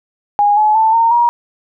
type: tone with pitch steps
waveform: sine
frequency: 822 / 852.5 / 884.1 / 916.8 / 950.8 Hz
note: G#5 / G#5 / A5 / A#5 / A#5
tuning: -18 / +45 / +8 / -29 / +34 cents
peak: -8 dBFS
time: 0.39-1.29 s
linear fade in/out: 0 ms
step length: 180 ms
effects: none